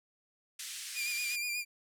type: band-pass noise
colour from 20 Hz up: white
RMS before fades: -43 dBFS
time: 0.59-1.36 s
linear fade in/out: 5 ms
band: 1800 to 10000 Hz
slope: 24 dB/octave
type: tone with vibrato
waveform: sawtooth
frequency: 2409 Hz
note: D7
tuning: 43 cents sharp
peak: -30 dBFS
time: 0.94-1.65 s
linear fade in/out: 50 ms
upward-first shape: sine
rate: 8.2 Hz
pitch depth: 38 cents each way
effects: none